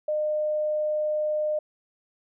sine tone, 608 Hz, D#5, 40 cents flat, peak -23 dBFS, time 0.08-1.59 s, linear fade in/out 5 ms, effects none

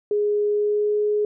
sine tone with pitch glide, 415.3 to 418.9 Hz, G#4 to G#4, 0 to +15 cents, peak -18 dBFS, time 0.11-1.25 s, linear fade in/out 2 ms, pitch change +15 cents, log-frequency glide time 0.48-0.97 s, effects none

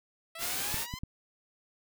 10% pulse exponential sweep, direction up, 649 to 1046.5 Hz, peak -33 dBFS, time 0.35-0.99 s, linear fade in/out 5 ms
white noise, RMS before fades -34 dBFS, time 0.38-0.87 s, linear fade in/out 50 ms
clicks, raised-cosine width 5 ms, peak -25 dBFS, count 3, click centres 0.743 / 0.939 / 1.035 s
effects none

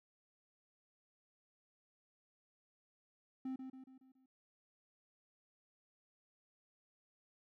triangle tone with echo, 261.6 Hz, C4, in tune, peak -37 dBFS, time 3.45-3.56 s, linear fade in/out 5 ms, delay 140 ms, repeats 5, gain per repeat -6 dB, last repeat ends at 4.26 s, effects none

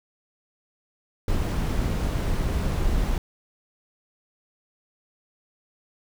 brown noise, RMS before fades -24 dBFS, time 1.28-3.18 s, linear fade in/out 2 ms, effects none

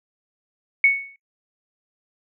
sine tone with exponential decay, 2217 Hz, C#7, in tune, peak -9 dBFS, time 0.84-1.16 s, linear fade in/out 2 ms, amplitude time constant 68 ms, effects noise-tail reverb RT60 0.1 s tail -22 dB re dry

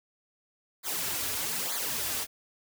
white noise with flanger, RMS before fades -32 dBFS, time 0.83-2.27 s, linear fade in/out 50 ms, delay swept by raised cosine 0.35 to 5.75 ms, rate 1.1 Hz, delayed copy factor -0.85, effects none

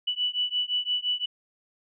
sine beating tone pair, 2960 / 2965.8 Hz, F#7 / F#7, 0 / +3 cents, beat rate 5.8 Hz, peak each -28 dBFS, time 0.07-1.26 s, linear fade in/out 10 ms, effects none

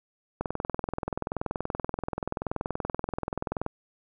click train, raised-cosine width 1 ms, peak -15 dBFS, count 69, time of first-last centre 0.41-3.664 s, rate 20.9 Hz, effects none

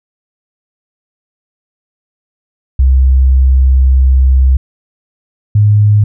sine tone pair in turn, 65.41 / 104.52 Hz, C2 / G#2, 0 / +12 cents, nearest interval minor sixth, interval 812 cents, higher second, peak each -4 dBFS, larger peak neither, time 2.79-4.57 / 5.55-6.04 s, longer first, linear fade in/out 5 ms, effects none

